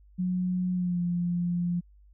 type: tone with pitch glide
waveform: sine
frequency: 181.9 to 174.59 Hz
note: F#3 to F3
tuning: -29 to 0 cents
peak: -25 dBFS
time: 0.18-1.81 s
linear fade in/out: 20 ms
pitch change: -71 cents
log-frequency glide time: 0.73-1.01 s
effects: added 50 Hz sine -53 dBFS peak until 2.13 s